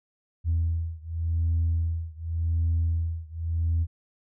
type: beating tone pair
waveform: sine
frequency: 82.41 / 83.29 Hz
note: E2 / E2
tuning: 0 / +18 cents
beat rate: 0.88 Hz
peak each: -25 / -26 dBFS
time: 0.44-3.87 s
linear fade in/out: 50 ms
effects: tanh soft clip ceiling -18 dBFS